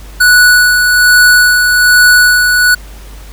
square tone with tremolo, 1475 Hz, F#6, 6 cents flat, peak -3 dBFS, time 0.2-2.75 s, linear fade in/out 10 ms, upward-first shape sine, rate 1.2 Hz, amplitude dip 40%, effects added 50 Hz sine -28 dBFS peak until 3.32 s + pink hiss -37 dBFS RMS until 3.32 s

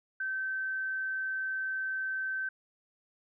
sine tone, 1544 Hz, G6, 27 cents flat, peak -31 dBFS, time 0.2-2.49 s, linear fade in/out 5 ms, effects none

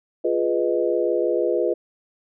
sine chord, F half-diminished seventh, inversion none, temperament equal, 349.2 / 415.3 / 493.9 / 622.3 Hz, F4 / Ab4 / Cb5 / Eb5, 0 / 0 / 0 / 0 cents, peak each -23 / -25 / -23 / -26 dBFS, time 0.24-1.74 s, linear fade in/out 10 ms, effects none

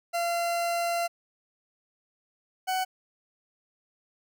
40% pulse tone pair in turn, 686 / 748.3 Hz, F5 / F#5, -31 / +19 cents, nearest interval major second, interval 150 cents, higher second, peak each -25 dBFS, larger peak neither, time 0.13-1.08 / 2.67-2.85 s, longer first, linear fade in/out 20 ms, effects none

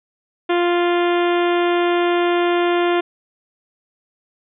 harmonic tone, 349.2 Hz, F4, in tune, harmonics 1 / 2 / 3 / 4 / 5 / 6 / 7 / 8 / 9 / 10, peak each -16 / -22 / -26 / -28 / -30 / -32 / -33 / -34 / -35 / -36 dBFS, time 0.49-3.01 s, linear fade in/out 10 ms, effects none

